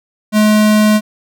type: tone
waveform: square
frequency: 212.9 Hz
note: G#3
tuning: 43 cents sharp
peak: -8 dBFS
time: 0.32-1.01 s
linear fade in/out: 50 ms
effects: none